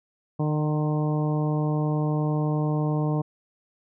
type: harmonic tone with a mistuned harmonic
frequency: 151.5 Hz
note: D#3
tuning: 46 cents flat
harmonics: 1 / 2 / 3 / 4 / 5 / 6 / 7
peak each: -23 / -29 / -33 / -35 / -37 / -39 / -40 dBFS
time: 0.39-3.22 s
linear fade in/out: 10 ms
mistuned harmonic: 6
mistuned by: +22 cents
effects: none